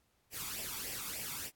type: noise with flanger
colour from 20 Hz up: white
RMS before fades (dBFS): -41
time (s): 0.31-1.51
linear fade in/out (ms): 50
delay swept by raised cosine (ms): 0.37 to 0.88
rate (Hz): 3.4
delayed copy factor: +0.65
effects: pink hiss -75 dBFS RMS until 1.55 s + AAC 64 kbps